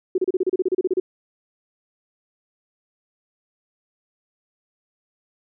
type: tone bursts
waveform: sine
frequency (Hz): 370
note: F#4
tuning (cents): 0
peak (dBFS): -16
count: 14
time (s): 0.15-1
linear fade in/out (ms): 5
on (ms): 31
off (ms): 32
effects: none